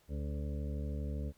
harmonic tone with a mistuned harmonic, 72.6 Hz, D2, 19 cents flat, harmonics 1 / 2 / 3 / 4 / 6 / 7 / 8, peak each -36 / -43 / -45 / -49 / -51 / -52 / -54 dBFS, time 0.08-1.33 s, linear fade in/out 50 ms, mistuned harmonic 6, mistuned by -22 cents, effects pink hiss -69 dBFS RMS until 1.37 s

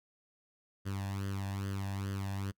sawtooth tone with flanger, 98 Hz, G2, in tune, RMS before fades -37 dBFS, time 0.85-2.52 s, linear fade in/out 20 ms, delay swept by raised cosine 0.63 to 1.17 ms, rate 2.4 Hz, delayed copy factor +0.75, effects noise-tail reverb RT60 0.1 s tail -26 dB re dry

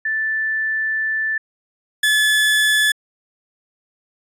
sine / 30% pulse tone pair in turn, 1760 / 1722.8 Hz, A6 / A6, 0 / -37 cents, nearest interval unison, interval 37 cents, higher first, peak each -18 / -11 dBFS, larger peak second, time 0.05-1.38 / 2.03-2.92 s, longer first, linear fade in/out 5 ms, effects resampled to 32000 Hz

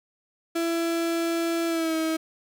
35% pulse tone with pitch glide, 334.2 to 320.4 Hz, E4 to E4, +24 to -49 cents, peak -22 dBFS, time 0.55-2.17 s, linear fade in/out 10 ms, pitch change -73 cents, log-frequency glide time 1.67-1.95 s, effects none

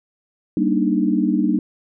sine chord, Eb major seventh, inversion first, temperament just, 194.45 / 233.3 / 291.7 / 311.1 Hz, G3 / Bb3 / D4 / Eb4, -14 / +2 / -12 / 0 cents, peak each -21 dBFS, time 0.57-1.59 s, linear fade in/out 2 ms, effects none

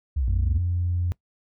sine linear two-way sweep, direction down then up, 77.2 to 52 to 70.3 Hz, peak -20 dBFS, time 0.16-0.59 s, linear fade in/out 10 ms, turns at 0.29 s
sine tone, 87.9 Hz, F2, 12 cents sharp, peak -21 dBFS, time 0.28-1.12 s, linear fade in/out 0 ms
effects noise-tail reverb RT60 0.1 s tail -22 dB re dry + tanh soft clip ceiling -16 dBFS

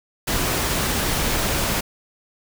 pink noise, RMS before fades -22 dBFS, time 0.27-1.81 s, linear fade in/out 10 ms, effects none

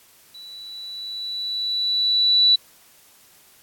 sine tone with level ramp, 3951 Hz, B7, in tune, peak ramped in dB -38 to -11 dBFS, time 0.34-2.56 s, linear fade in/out 10 ms, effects white hiss -53 dBFS RMS until 3.62 s + AAC 64 kbps

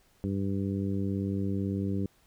harmonic tone, 98 Hz, G2, in tune, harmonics 1 / 2 / 3 / 4 / 5, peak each -32 / -31 / -35 / -39 / -44 dBFS, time 0.24-2.06 s, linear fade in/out 0 ms, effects pink hiss -65 dBFS RMS until 2.26 s

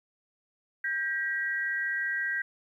sine tone pair together, 1590 / 1915.4 Hz, G6 / A#6, +24 / +46 cents, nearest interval minor third, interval 322 cents, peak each -30 / -31 dBFS, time 0.84-2.42 s, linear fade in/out 5 ms, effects 11-bit

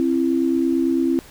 sine tone pair together, 265.6 / 334.6 Hz, C4 / E4, +26 / +26 cents, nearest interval major third, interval 400 cents, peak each -19 / -19 dBFS, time 0-1.19 s, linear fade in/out 0 ms, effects pink hiss -45 dBFS RMS until 1.3 s

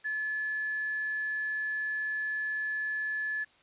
sine tone with quantisation, 1722 Hz, A6, 38 cents flat, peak -30 dBFS, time 0.04-3.45 s, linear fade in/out 20 ms, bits 8, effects white hiss -62 dBFS RMS until 3.62 s + resampled to 8000 Hz

